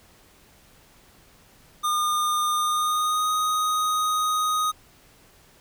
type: tone with pitch glide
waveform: square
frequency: 1214 to 1248.1 Hz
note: D#6 to D#6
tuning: -43 to +5 cents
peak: -22 dBFS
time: 1.83-4.72 s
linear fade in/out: 20 ms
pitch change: +48 cents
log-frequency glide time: 2.56-3.32 s
effects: pink hiss -55 dBFS RMS until 5.6 s